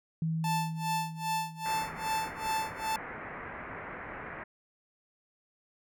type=tone with exponential decay; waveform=sine; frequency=161.5 Hz; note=E3; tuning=35 cents flat; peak=-27 dBFS; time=0.22-3.49 s; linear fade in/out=2 ms; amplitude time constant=710 ms
type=tone with tremolo; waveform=45% pulse; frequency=880 Hz; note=A5; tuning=in tune; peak=-28 dBFS; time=0.44-2.96 s; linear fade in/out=2 ms; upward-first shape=sine; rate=2.5 Hz; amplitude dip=95%
type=low-pass noise; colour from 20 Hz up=white; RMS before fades=-42 dBFS; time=1.65-4.44 s; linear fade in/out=10 ms; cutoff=2100 Hz; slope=48 dB/octave
effects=none